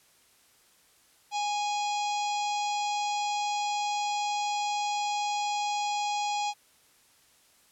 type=harmonic tone with a mistuned harmonic; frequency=827 Hz; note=G#5; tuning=8 cents flat; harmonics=1 / 3 / 4 / 5 / 6 / 7 / 8 / 9; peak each=-28 / -38 / -40 / -42 / -44 / -45 / -46 / -47 dBFS; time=1.31-6.54 s; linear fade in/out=50 ms; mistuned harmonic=8; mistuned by=+35 cents; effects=white hiss -62 dBFS RMS until 7.71 s + low-pass 12000 Hz 12 dB/octave